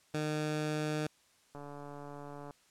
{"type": "tone", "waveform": "15% pulse", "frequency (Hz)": 152.6, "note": "D#3", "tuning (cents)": -33, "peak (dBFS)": -26, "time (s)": [0.14, 1.07], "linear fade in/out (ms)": 5}
{"type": "click train", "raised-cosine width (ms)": 1, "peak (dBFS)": -33, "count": 139, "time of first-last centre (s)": [1.55, 2.508], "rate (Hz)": 144}
{"effects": ["white hiss -67 dBFS RMS until 2.7 s", "low-pass 9000 Hz 12 dB/octave"]}